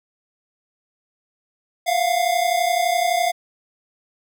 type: tone pair together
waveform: square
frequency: 685 / 716.8 Hz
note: F5 / F5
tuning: -34 / +45 cents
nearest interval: minor second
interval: 79 cents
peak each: -21 dBFS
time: 1.86-3.32 s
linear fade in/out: 20 ms
effects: none